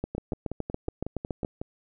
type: two click trains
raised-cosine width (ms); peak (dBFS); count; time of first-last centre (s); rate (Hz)
2; -19 / -16; 9 / 11; 0.15-1.615 / 0.04-1.448; 5.46 / 7.1
effects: none